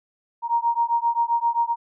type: beating tone pair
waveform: sine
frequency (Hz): 932.3 / 939.9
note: A#5 / A#5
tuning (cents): 0 / +14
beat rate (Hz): 7.6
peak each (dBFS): -22 / -22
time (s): 0.42-1.76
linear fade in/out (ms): 50
effects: none